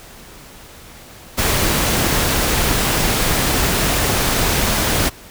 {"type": "noise", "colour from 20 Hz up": "pink", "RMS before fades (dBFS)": -17, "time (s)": [1.37, 5.1], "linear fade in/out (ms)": 20, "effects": ["pink hiss -40 dBFS RMS until 5.3 s"]}